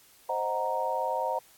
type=chord; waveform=sine; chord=C half-diminished seventh; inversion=none; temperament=equal; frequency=523.3 / 622.3 / 740 / 932.3 Hz; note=C5 / Eb5 / Gb5 / Bb5; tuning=0 / 0 / 0 / 0 cents; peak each=-33 / -34 / -34 / -30 dBFS; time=0.29-1.39 s; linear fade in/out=5 ms; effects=white hiss -58 dBFS RMS until 1.57 s + AAC 64 kbps